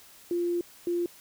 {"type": "tone pair in turn", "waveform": "sine", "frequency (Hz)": [347.5, 347.5], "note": ["F4", "F4"], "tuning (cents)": [-9, -9], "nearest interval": "unison", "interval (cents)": 0, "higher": "neither", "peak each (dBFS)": -25, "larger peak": "neither", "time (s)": [[0.31, 0.61], [0.87, 1.06]], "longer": "first", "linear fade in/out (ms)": 2, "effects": ["white hiss -53 dBFS RMS until 1.2 s"]}